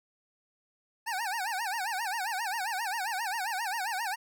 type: tone with vibrato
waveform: 25% pulse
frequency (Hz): 833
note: G#5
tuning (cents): +5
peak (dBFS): -27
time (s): 1.06-4.16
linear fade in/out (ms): 20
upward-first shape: sine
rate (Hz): 7.5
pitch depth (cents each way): 220
effects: none